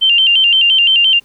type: tone with vibrato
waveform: sine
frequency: 2946 Hz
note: F#7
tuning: 8 cents flat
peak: -7 dBFS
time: 0.01-1.2 s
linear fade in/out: 20 ms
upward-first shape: square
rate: 5.8 Hz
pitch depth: 92 cents each way
effects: pink hiss -51 dBFS RMS until 1.24 s